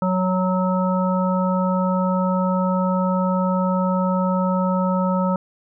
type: harmonic tone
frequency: 185 Hz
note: F#3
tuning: in tune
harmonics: 1 / 3 / 5 / 7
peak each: -19 / -24 / -26 / -27 dBFS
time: 0.02-5.36 s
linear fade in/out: 2 ms
effects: none